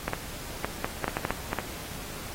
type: clicks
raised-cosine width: 0.5 ms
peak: -12 dBFS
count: 11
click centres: 0.08 / 0.134 / 0.646 / 0.845 / 1.043 / 1.08 / 1.169 / 1.251 / 1.306 / 1.531 / 1.587 s
effects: pink hiss -40 dBFS RMS until 2.34 s + AAC 48 kbps